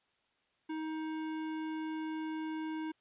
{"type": "tone with hard clipping", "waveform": "sine", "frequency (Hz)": 314.8, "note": "D#4", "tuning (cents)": 20, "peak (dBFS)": -38, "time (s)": [0.69, 2.92], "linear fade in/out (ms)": 10, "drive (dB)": 16, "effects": ["white hiss -75 dBFS RMS until 3 s", "resampled to 8000 Hz"]}